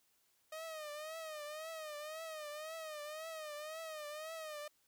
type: tone with vibrato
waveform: sawtooth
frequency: 620 Hz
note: D#5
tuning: 6 cents flat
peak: -40 dBFS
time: 0.52-4.68 s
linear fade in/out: 5 ms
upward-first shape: triangle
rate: 1.9 Hz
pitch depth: 100 cents each way
effects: white hiss -75 dBFS RMS until 4.87 s